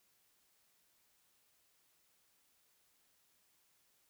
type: silence
effects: white hiss -74 dBFS RMS until 4.09 s